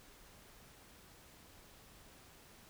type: silence
effects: pink hiss -60 dBFS RMS until 2.69 s